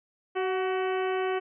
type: harmonic tone with a mistuned harmonic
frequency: 376.7 Hz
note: F#4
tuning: 31 cents sharp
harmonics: 1 / 2 / 3 / 4 / 5 / 6 / 7 / 8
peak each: -27 / -33 / -37 / -39 / -41 / -43 / -44 / -45 dBFS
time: 0.35-1.4 s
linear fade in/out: 20 ms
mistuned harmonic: 2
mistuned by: -33 cents
effects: none